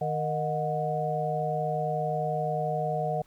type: harmonic tone with a mistuned harmonic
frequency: 154.7 Hz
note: D#3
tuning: 10 cents flat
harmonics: 1 / 3 / 4 / 5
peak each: -32 / -34 / -32 / -30 dBFS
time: 0.01-3.22 s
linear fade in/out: 5 ms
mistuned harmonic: 5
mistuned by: -100 cents
effects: pink hiss -63 dBFS RMS until 3.26 s